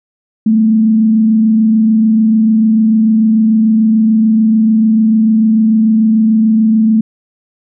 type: tone with frequency modulation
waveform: sine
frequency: 220 Hz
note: A3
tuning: in tune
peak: -6 dBFS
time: 0.46-7.01 s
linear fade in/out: 5 ms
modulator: 26.8 Hz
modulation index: 0.31
effects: none